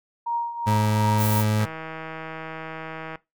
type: tone with tremolo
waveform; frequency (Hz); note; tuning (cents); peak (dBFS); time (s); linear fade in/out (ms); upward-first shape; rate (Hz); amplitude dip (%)
sine; 939; A#5; +12; -21; 0.26-1.41; 10; triangle; 2.7; 75
type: tone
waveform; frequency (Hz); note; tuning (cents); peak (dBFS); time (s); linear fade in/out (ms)
30% pulse; 107.1; A2; -46; -17; 0.66-1.66; 20
type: noise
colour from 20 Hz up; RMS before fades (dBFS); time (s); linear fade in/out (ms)
violet; -29; 1.17-1.45; 50
type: click train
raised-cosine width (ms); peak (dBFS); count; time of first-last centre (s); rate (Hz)
0.5; -20; 250; 1.6-3.156; 160
effects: noise-tail reverb RT60 0.2 s tail -19 dB re dry